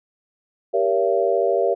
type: chord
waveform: sine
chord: G diminished seventh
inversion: none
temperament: just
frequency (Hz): 392 / 470.4 / 564.5 / 677.4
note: G4 / Bb4 / Db5 / Fb5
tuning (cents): 0 / +16 / +31 / +47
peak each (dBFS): -22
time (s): 0.73-1.75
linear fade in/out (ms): 20
effects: none